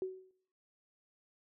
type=tone with exponential decay; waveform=sine; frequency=374.8 Hz; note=F#4; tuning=22 cents sharp; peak=-31 dBFS; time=0.02-0.31 s; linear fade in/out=1 ms; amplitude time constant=62 ms; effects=noise-tail reverb RT60 0.7 s tail -21 dB re dry